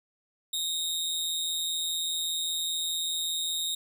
sawtooth tone with amplitude modulation, 3729 Hz, A#7, in tune, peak -23 dBFS, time 0.53-3.75 s, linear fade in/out 5 ms, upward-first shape sine, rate 165 Hz, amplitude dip 55%, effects none

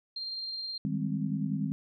sine tone with tremolo, 4186 Hz, C8, in tune, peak -33 dBFS, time 0.16-0.78 s, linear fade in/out 5 ms, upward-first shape triangle, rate 19 Hz, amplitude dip 30%
sine chord, Ab major seventh, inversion second, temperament equal with one note detuned, 155.56 / 196 / 206.2 / 261.6 Hz, Eb3 / G3 / Ab3 / C4, 0 / 0 / -12 / 0 cents, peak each -33 / -34 / -35 / -35 dBFS, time 0.85-1.72 s, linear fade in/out 0 ms
effects none

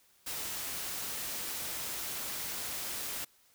white noise, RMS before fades -38 dBFS, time 0.26-3.25 s, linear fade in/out 10 ms, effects white hiss -66 dBFS RMS until 3.54 s

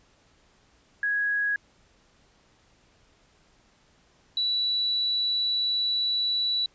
sine tone pair in turn, 1661.2 / 3941 Hz, G#6 / B7, 0 / -4 cents, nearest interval octave + minor third, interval 1496 cents, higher second, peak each -23 dBFS, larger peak neither, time 1.03-1.56 / 4.37-6.66 s, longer second, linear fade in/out 2 ms, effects pink hiss -62 dBFS RMS until 6.74 s + resampled to 16000 Hz

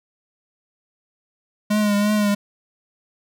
square tone with vibrato, 207.7 Hz, G#3, in tune, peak -17 dBFS, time 1.7-2.35 s, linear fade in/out 10 ms, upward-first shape triangle, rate 2.9 Hz, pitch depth 44 cents each way, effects none

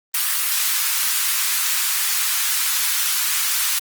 white high-pass noise, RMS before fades -20 dBFS, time 0.14-3.79 s, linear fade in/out 5 ms, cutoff 1100 Hz, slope 24 dB/octave, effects Opus 24 kbps

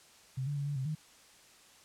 sine tone with pitch steps, 131.1 / 144.8 / 141.8 / 144.5 / 131.9 / 154.3 Hz, C3 / D3 / C#3 / D3 / C3 / D#3, +4 / -24 / +40 / -28 / +14 / -14 cents, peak -32 dBFS, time 0.37-0.952 s, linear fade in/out 10 ms, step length 97 ms, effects white hiss -59 dBFS RMS until 1.84 s + low-pass 9000 Hz 12 dB/octave

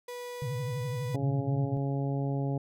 35% pulse tone with pitch glide, 489.6 to 492.7 Hz, B4 to B4, -15 to -4 cents, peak -36 dBFS, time 0.08-1.16 s, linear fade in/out 5 ms, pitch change +11 cents, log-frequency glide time 0.4-0.59 s
sine tone with vibrato, 129.8 Hz, C3, 13 cents flat, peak -31 dBFS, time 0.42-1.77 s, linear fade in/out 0 ms, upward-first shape triangle, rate 12 Hz, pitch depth 260 cents each way
harmonic tone, 138.59 Hz, C#3, in tune, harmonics 1 / 2 / 3 / 4 / 5 / 6, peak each -29 / -35 / -39 / -41 / -43 / -45 dBFS, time 1.14-2.58 s, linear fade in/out 5 ms
effects none

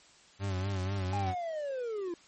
40% pulse tone with vibrato, 95.6 Hz, G2, 43 cents flat, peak -30 dBFS, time 0.39-1.35 s, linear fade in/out 50 ms, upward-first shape sine, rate 4.1 Hz, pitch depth 73 cents each way
triangle linear sweep, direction down, 830.6 to 333.2 Hz, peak -31 dBFS, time 1.13-2.14 s, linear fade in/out 2 ms
effects white hiss -59 dBFS RMS until 2.27 s + MP3 32 kbps

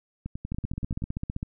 two click trains, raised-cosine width 5 ms, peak -21 / -18 dBFS, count 9 / 15, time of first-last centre 0.26-1.022 / 0.52-1.429 s, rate 10.5 / 15.4 Hz, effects none

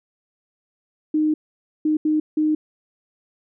sine tone bursts at uneven times, 307.6 Hz, D#4, 20 cents flat, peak -16 dBFS, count 4, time 1.14-1.34 / 1.85-1.97 / 2.05-2.2 / 2.37-2.55 s, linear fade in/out 5 ms, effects none

